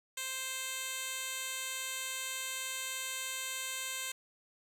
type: tone with band-pass filter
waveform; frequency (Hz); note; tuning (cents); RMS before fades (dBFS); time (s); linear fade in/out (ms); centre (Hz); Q
10% pulse; 523.3; C5; 0; -39; 0.17-4.12; 5; 7700; 0.72
effects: none